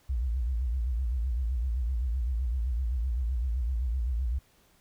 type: tone with vibrato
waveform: sine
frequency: 60.9 Hz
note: B1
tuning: 24 cents flat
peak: -26 dBFS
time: 0.09-4.39 s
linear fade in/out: 10 ms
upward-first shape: sine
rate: 7.8 Hz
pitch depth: 170 cents each way
effects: pink hiss -64 dBFS RMS until 4.8 s